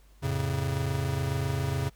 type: chord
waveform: square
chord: F augmented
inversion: none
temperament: just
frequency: 87.31 / 109.13 / 136.42 Hz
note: F2 / A2 / C#3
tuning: 0 / -14 / -27 cents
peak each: -33 / -35 / -30 dBFS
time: 0.22-1.9 s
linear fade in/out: 20 ms
effects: added 50 Hz sine -54 dBFS peak until 1.95 s + pink hiss -64 dBFS RMS until 1.95 s